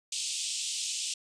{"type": "band-pass noise", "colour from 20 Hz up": "white", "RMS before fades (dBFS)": -34, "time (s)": [0.12, 1.14], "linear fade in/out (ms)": 5, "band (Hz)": [2700, 8800], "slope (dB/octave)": 48, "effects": ["resampled to 22050 Hz"]}